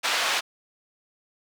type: band-pass noise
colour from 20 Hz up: white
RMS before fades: -25 dBFS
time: 0.03-0.41 s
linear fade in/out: 20 ms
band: 630 to 3600 Hz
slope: 12 dB/octave
effects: none